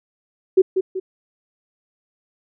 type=tone with echo; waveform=sine; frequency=376.8 Hz; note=F#4; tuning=32 cents sharp; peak=-8 dBFS; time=0.57-0.62 s; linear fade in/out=10 ms; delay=190 ms; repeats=2; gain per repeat=-7 dB; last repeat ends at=1 s; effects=none